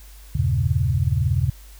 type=tone cluster; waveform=sine; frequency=79.6 / 96.1 / 118 / 137.4 Hz; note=D#2 / G2 / A#2 / C#3; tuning=+40 / -34 / +22 / -15 cents; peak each=-23 dBFS; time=0.35-1.5 s; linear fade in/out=5 ms; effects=added 50 Hz sine -41 dBFS peak until 1.79 s + white hiss -50 dBFS RMS until 1.79 s